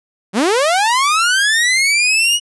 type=linear sweep; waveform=sawtooth; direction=up; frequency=174.61 to 2931 Hz; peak=-8 dBFS; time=0.33-2.4 s; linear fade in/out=50 ms; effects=resampled to 24000 Hz